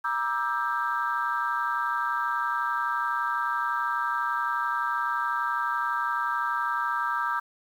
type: chord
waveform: sine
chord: E half-diminished seventh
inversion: second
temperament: just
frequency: 949.3 / 1186.7 / 1318.5 / 1582.2 Hz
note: Bb5 / D6 / E6 / G6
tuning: +31 / +18 / 0 / +16 cents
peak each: -30 dBFS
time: 0.04-7.4 s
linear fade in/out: 10 ms
effects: tanh soft clip ceiling -16 dBFS + 9-bit